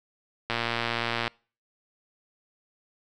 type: click train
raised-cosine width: 0.3 ms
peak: -11 dBFS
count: 92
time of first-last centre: 0.5-1.278 s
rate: 117 Hz
effects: noise-tail reverb RT60 0.4 s tail -26 dB re dry